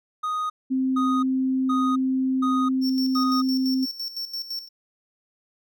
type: tone bursts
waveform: triangle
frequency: 1244.5 Hz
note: D#6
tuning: in tune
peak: -22 dBFS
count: 5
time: 0.23-3.42 s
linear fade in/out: 10 ms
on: 270 ms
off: 460 ms
type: tone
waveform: sine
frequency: 261.6 Hz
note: C4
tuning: in tune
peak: -20 dBFS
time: 0.7-3.86 s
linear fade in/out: 20 ms
type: tone with tremolo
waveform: square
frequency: 5440 Hz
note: F8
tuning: 46 cents flat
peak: -28 dBFS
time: 2.81-4.69 s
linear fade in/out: 50 ms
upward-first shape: square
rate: 5.9 Hz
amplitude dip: 70%
effects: none